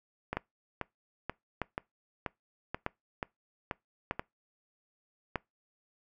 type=two click trains; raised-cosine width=0.5 ms; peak=-16 / -18 dBFS; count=5 / 9; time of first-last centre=0.37-5.358 / 0.33-4.195 s; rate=0.802 / 2.07 Hz; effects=noise-tail reverb RT60 0.2 s tail -24 dB re dry